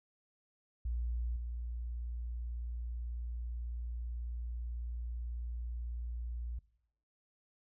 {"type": "tone with level steps", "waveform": "sine", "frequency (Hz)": 59.1, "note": "A#1", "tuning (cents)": 24, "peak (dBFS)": [-33, -37], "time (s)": [0.85, 6.59], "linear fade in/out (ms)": 5, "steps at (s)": 1.36, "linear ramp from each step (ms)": 5, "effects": ["noise-tail reverb RT60 0.8 s tail -21 dB re dry"]}